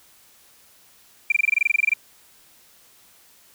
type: tone bursts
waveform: triangle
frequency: 2367 Hz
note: D7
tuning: 13 cents sharp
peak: -10 dBFS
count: 15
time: 1.3-1.937 s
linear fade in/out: 5 ms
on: 21 ms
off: 23 ms
effects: tanh soft clip ceiling -12 dBFS + white hiss -54 dBFS RMS until 3.54 s